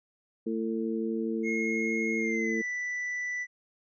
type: harmonic tone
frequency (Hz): 112.2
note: A2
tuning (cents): +34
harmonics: 2 / 3 / 4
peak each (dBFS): -31 / -33 / -34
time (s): 0.46-2.62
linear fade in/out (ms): 10
type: tone with pitch glide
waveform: triangle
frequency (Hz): 2155 to 1976.1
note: C#7 to B6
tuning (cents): -49 to 0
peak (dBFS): -29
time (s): 1.43-3.47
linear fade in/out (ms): 50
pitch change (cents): -151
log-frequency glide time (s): 2.17-2.62
effects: resampled to 16000 Hz